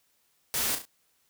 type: noise with echo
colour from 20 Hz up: white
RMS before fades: -29 dBFS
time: 0.54-0.75 s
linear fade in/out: 0 ms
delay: 34 ms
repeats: 3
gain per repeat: -7 dB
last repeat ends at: 0.852 s
effects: white hiss -70 dBFS RMS until 1.29 s